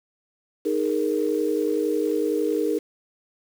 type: chord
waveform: sine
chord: D# suspended fourth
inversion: none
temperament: equal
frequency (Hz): 311.1 / 415.3 / 466.2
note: D#4 / G#4 / A#4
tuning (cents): 0 / 0 / 0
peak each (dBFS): -25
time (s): 0.65-2.79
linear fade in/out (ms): 10
effects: 7-bit